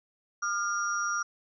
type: tone cluster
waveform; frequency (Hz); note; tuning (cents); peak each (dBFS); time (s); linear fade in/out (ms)
sine; 1207 / 1398 / 5720; D6 / F6 / F8; +47 / +1 / +41; -32 / -30 / -35; 0.42-1.23; 10
effects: none